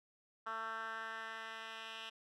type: tone with band-pass filter sweep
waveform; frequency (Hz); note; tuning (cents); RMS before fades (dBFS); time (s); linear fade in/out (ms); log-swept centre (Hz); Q
10% pulse; 223.5; A3; +27; -45; 0.46-2.1; 10; 1300 to 2700; 3.2
effects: none